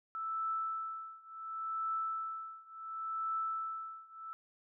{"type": "tone with tremolo", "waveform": "sine", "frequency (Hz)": 1318.5, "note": "E6", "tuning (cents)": 0, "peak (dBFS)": -32, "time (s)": [0.15, 4.33], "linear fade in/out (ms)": 0, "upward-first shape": "triangle", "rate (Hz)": 0.7, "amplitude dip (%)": 95, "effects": []}